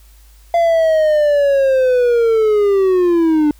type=linear sweep; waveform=triangle; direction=down; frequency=686 to 293.7 Hz; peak=-8 dBFS; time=0.54-3.51 s; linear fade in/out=2 ms; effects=added 52 Hz sine -42 dBFS peak until 3.59 s + white hiss -52 dBFS RMS until 3.59 s